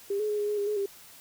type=tone with pitch steps; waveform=sine; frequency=399.8 / 424.9 / 418.6 / 413.9 / 418.4 / 405.5 / 421.7 / 397.5 Hz; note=G4 / G#4 / G#4 / G#4 / G#4 / G#4 / G#4 / G4; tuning=+34 / +40 / +14 / -6 / +13 / -41 / +26 / +24 cents; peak=-26 dBFS; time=0.1-0.86 s; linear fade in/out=5 ms; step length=95 ms; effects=white hiss -51 dBFS RMS until 1.2 s